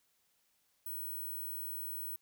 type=tone; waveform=sine; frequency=15950 Hz; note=B9; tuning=16 cents sharp; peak=-38 dBFS; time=0.86-2.16 s; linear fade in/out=2 ms; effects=white hiss -75 dBFS RMS until 2.21 s